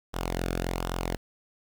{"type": "tone with flanger", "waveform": "sawtooth", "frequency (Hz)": 43.77, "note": "F1", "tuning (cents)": 5, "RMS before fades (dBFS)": -31, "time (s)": [0.13, 1.17], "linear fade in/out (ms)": 20, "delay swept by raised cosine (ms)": [0.44, 1.02], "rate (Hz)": 1.3, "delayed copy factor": -0.6, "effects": ["9-bit"]}